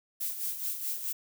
violet noise with tremolo, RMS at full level -32 dBFS, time 0.2-1.13 s, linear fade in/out 10 ms, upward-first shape sine, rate 4.7 Hz, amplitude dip 60%, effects none

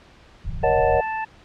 pink low-pass noise, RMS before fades -29 dBFS, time 0.44-1.01 s, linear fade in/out 10 ms, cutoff 180 Hz, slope 96 dB/octave
harmonic tone, 880 Hz, A5, in tune, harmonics 1 / 2 / 3, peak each -25 / -31 / -35 dBFS, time 0.63-1.25 s, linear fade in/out 10 ms
sine chord, D# minor seventh, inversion second, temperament equal with one note detuned, 472.9 / 554.4 / 622.3 / 740 Hz, A#4 / C#5 / D#5 / F#5, +25 / 0 / 0 / 0 cents, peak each -22 dBFS, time 0.63-1.01 s, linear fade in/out 5 ms
effects pink hiss -50 dBFS RMS until 1.44 s + low-pass 4000 Hz 12 dB/octave

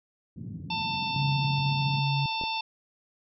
pink band-pass noise, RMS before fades -38 dBFS, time 0.36-2 s, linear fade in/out 5 ms, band 120 to 210 Hz, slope 24 dB/octave
harmonic tone, 892 Hz, A5, 23 cents sharp, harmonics 1 / 3 / 4 / 5 / 6, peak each -31 / -34 / -35 / -39 / -41 dBFS, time 0.7-2.61 s, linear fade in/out 5 ms
sine tone, 139.3 Hz, C#3, 9 cents sharp, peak -25 dBFS, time 1.16-2.26 s, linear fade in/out 2 ms
clicks, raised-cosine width 2 ms, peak -26 dBFS, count 2, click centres 2.413 / 2.437 s
effects none

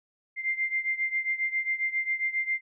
sine beating tone pair, 2093 / 2100.4 Hz, C7 / C7, 0 / +6 cents, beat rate 7.4 Hz, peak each -28 / -31 dBFS, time 0.36-2.61 s, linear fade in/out 50 ms, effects none

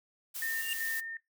blue noise, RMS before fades -39 dBFS, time 0.34-1.01 s, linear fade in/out 20 ms
sine tone with tremolo, 1818 Hz, A#6, 44 cents flat, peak -32 dBFS, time 0.42-1.17 s, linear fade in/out 2 ms, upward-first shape square, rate 2.6 Hz, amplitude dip 45%
square tone with exponential growth, 2794 Hz, F7, in tune, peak -30 dBFS, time 0.51-0.73 s, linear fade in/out 1 ms, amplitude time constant 47 ms
effects noise-tail reverb RT60 0.2 s tail -22 dB re dry

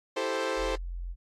sawtooth chord, A minor seventh, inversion second, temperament equal, 329.6 / 392 / 440 / 523.3 Hz, E4 / G4 / A4 / C5, 0 / 0 / 0 / 0 cents, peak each -33 / -32 / -30 / -27 dBFS, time 0.16-0.76 s, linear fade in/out 10 ms
sine tone, 43.65 Hz, F1, in tune, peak -33 dBFS, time 0.56-1.16 s, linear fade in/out 50 ms
effects low-pass 6000 Hz 12 dB/octave + AAC 64 kbps

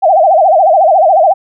sine tone with vibrato, 698.5 Hz, F5, in tune, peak -4 dBFS, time 0.02-1.34 s, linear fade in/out 20 ms, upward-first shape sine, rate 14 Hz, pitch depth 220 cents each way, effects none

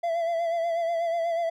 triangle tone with vibrato, 673 Hz, E5, 36 cents sharp, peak -22 dBFS, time 0.03-1.5 s, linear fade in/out 10 ms, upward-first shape sine, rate 8.2 Hz, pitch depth 41 cents each way, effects none

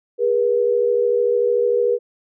sine tone pair together, 408.6 / 482 Hz, G#4 / B4, -28 / -42 cents, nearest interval minor third, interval 286 cents, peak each -20 / -16 dBFS, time 0.18-1.99 s, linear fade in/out 50 ms, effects none

